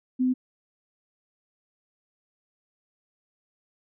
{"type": "tone", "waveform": "sine", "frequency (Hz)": 254.9, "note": "C4", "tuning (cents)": -45, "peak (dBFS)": -20, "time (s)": [0.19, 0.34], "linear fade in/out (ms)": 20, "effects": []}